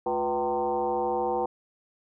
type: tone with frequency modulation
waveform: sine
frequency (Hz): 632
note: D#5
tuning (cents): +27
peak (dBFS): -24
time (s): 0.06-1.46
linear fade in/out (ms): 5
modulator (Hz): 139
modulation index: 2.2
effects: none